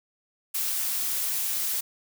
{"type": "noise", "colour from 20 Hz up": "blue", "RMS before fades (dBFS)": -28, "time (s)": [0.54, 1.81], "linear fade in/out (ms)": 10, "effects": []}